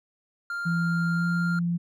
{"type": "tone", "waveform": "triangle", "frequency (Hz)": 1396.9, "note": "F6", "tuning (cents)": 0, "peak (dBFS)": -27, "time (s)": [0.5, 1.59], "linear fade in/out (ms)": 2}
{"type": "tone with pitch glide", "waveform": "sine", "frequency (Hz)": [169.1, 172.16], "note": ["E3", "F3"], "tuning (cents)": [44, -25], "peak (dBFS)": -23, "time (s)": [0.65, 1.78], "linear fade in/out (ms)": 20, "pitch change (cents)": 31, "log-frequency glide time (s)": [1.15, 1.25]}
{"effects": []}